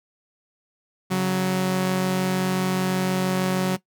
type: tone pair together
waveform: sawtooth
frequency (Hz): 139.1 / 185.68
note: C#3 / F#3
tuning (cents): +6 / +6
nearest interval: perfect fourth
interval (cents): 500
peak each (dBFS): -25 / -17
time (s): 1.1-3.77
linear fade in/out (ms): 20
effects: noise-tail reverb RT60 0.1 s tail -18 dB re dry